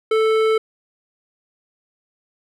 sine tone with hard clipping, 440 Hz, A4, in tune, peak -16 dBFS, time 0.11-0.58 s, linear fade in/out 5 ms, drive 13 dB, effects none

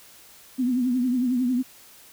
sine tone with vibrato, 250 Hz, B3, 21 cents sharp, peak -20 dBFS, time 0.58-1.63 s, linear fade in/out 20 ms, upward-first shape triangle, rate 11 Hz, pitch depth 94 cents each way, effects white hiss -50 dBFS RMS until 2.12 s

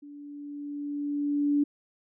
sine tone with level ramp, 289.3 Hz, D4, 26 cents flat, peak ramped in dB -43 to -20 dBFS, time 0.02-1.64 s, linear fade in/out 10 ms, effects none

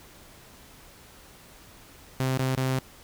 sawtooth tone with dropouts, 130.81 Hz, C3, in tune, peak -20 dBFS, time 2.2-2.79 s, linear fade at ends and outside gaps 0 ms, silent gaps 2.374-2.394 / 2.551-2.574 s, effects pink hiss -51 dBFS RMS until 3.03 s

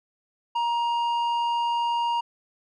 square tone with low-pass filter, 942 Hz, A#5, 18 cents sharp, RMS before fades -25 dBFS, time 0.55-2.21 s, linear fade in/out 10 ms, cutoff 2700 Hz, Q 0.75, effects none

